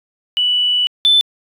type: tone pair in turn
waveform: sine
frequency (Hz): 2960 / 3520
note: F#7 / A7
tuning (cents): 0 / 0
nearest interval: minor third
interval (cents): 300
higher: second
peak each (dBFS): -12 / -7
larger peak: second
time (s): 0.37-0.87 / 1.05-1.21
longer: first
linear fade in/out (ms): 0
effects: tanh soft clip ceiling -4 dBFS